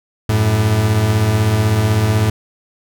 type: beating tone pair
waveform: 40% pulse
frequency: 92.3 / 108.3 Hz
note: F#2 / A2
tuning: -4 / -27 cents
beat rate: 16 Hz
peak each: -19 / -12 dBFS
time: 0.29-2.3 s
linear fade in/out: 5 ms
effects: none